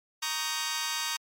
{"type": "chord", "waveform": "10% pulse", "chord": "Eb dominant seventh", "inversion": "second", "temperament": "just", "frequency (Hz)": [933.4, 1120.1, 1244.5, 1555.6], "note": ["Bb5", "Db6", "Eb6", "G6"], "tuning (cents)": [2, 18, 0, -14], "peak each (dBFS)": [-26, -29, -29, -28], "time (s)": [0.22, 1.17], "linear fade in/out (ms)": 10, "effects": ["MP3 64 kbps"]}